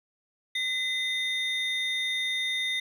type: tone pair together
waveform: triangle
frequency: 2035 / 3649 Hz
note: C7 / A#7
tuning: -49 / -38 cents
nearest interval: minor seventh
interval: 1011 cents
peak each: -28 dBFS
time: 0.55-2.8 s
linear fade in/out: 5 ms
effects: none